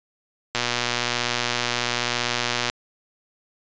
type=click train; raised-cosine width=0.2 ms; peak=-5 dBFS; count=261; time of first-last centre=0.55-2.699 s; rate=121 Hz; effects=resampled to 16000 Hz

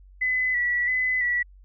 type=tone with vibrato; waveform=sine; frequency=1980 Hz; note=B6; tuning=4 cents sharp; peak=-21 dBFS; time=0.21-1.43 s; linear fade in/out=10 ms; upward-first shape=square; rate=1.5 Hz; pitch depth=30 cents each way; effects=added 47 Hz sine -47 dBFS peak until 1.64 s

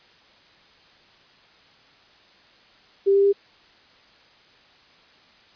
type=tone with pitch steps; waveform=sine; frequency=394.4 / 397.1 / 399.9 Hz; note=G4 / G4 / G4; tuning=+11 / +22 / +35 cents; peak=-14 dBFS; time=3.06-3.33 s; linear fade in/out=20 ms; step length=90 ms; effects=white hiss -54 dBFS RMS until 5.55 s + resampled to 11025 Hz

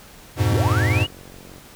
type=chord; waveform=square; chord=F diminished; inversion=none; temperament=equal; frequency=87.31 / 103.83 / 123.47 Hz; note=F2 / Ab2 / Cb3; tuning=0 / 0 / 0 cents; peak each=-24 / -20 / -23 dBFS; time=0.36-1.07 s; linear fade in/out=50 ms
type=linear sweep; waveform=sine; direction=up; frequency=39.23 to 2960 Hz; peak=-24 dBFS; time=0.49-1.07 s; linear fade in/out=10 ms
type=click train; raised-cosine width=2 ms; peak=-30 dBFS; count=47; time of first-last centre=0.58-1.582 s; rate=45.9 Hz
effects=pink hiss -45 dBFS RMS until 1.75 s

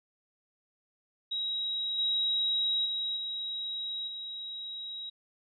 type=tone with level steps; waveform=sine; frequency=3832 Hz; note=A#7; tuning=47 cents sharp; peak=-30 / -26 / -30 / -33 / -37 dBFS; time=1.31-5.1 s; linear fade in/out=10 ms; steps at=1.98 / 2.85 / 3.16 / 4.07 s; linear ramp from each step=10 ms; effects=none

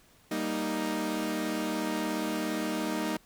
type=chord; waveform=sawtooth; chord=Eb major; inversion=first; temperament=equal; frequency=196 / 233.1 / 311.1 Hz; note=G3 / Bb3 / Eb4; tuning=0 / 0 / 0 cents; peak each=-32 / -31 / -28 dBFS; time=0.31-3.17 s; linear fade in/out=5 ms; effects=pink hiss -61 dBFS RMS until 3.25 s

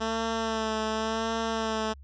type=tone with vibrato; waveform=10% pulse; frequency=222.2 Hz; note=A3; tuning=17 cents sharp; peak=-19 dBFS; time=0-1.94 s; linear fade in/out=20 ms; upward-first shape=sine; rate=0.91 Hz; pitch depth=31 cents each way; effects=added 69 Hz sine -45 dBFS peak until 2.03 s + resampled to 16000 Hz

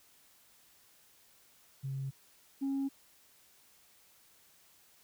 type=tone pair in turn; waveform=sine; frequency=135.4 / 273.4 Hz; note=C#3 / C#4; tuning=-40 / -24 cents; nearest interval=octave; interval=1216 cents; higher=second; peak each=-34 / -29 dBFS; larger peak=second; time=1.83-2.11 / 2.61-2.89 s; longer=neither; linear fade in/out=20 ms; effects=tanh soft clip ceiling -29 dBFS + white hiss -64 dBFS RMS until 5.03 s

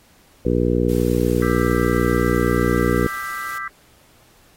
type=harmonic tone; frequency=60.1 Hz; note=B1; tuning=46 cents flat; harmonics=1 / 2 / 3 / 4 / 5 / 6 / 7 / 8; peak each=-24 / -24 / -24 / -24 / -24 / -24 / -24 / -24 dBFS; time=0.45-3.07 s; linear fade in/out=5 ms
type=noise; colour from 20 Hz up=white; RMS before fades=-39 dBFS; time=0.89-3.58 s; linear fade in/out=5 ms
type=chord; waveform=sine; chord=E minor seventh; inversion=third; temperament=just; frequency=1186.7 / 1318.5 / 1582.2 / 1977.8 Hz; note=D6 / E6 / G6 / B6; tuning=+18 / 0 / +16 / +2 cents; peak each=-31 dBFS; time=1.42-3.68 s; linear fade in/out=2 ms
effects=pink hiss -54 dBFS RMS until 4.56 s + AAC 48 kbps

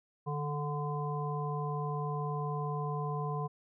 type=harmonic tone with a mistuned harmonic; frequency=146.3 Hz; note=D3; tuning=6 cents flat; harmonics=1 / 3 / 5 / 7; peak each=-34 / -40 / -42 / -39 dBFS; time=0.26-3.48 s; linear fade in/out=20 ms; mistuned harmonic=1; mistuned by=+35 cents; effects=none

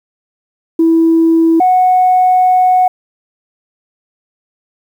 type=tone pair in turn; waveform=sine; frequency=328 / 736.3 Hz; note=E4 / F#5; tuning=-9 / -9 cents; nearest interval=octave + major second; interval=1400 cents; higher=second; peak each=-5 dBFS; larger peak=neither; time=0.79-1.6 / 1.6-2.88 s; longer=second; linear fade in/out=5 ms; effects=tanh soft clip ceiling -2 dBFS + 7-bit

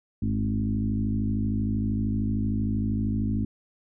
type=tone with frequency modulation; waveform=sine; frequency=155.56 Hz; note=D#3; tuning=in tune; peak=-23 dBFS; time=0.22-3.45 s; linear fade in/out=5 ms; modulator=53 Hz; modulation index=2.2; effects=none

